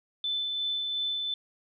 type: tone with tremolo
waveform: sine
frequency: 3518 Hz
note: A7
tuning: 1 cent flat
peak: -27 dBFS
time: 0.24-1.34 s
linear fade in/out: 2 ms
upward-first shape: sine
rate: 2.8 Hz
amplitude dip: 25%
effects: none